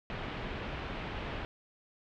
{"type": "low-pass noise", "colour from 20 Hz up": "pink", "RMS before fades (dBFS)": -39, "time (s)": [0.1, 1.45], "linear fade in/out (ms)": 0, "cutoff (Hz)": 3200, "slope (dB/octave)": 24, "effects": []}